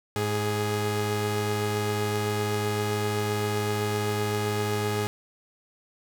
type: tone pair together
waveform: sawtooth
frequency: 105.89 / 415.8 Hz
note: G#2 / G#4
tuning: +34 / +2 cents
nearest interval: 2 octaves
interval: 2368 cents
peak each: -24 dBFS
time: 0.16-5.07 s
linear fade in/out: 0 ms
effects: none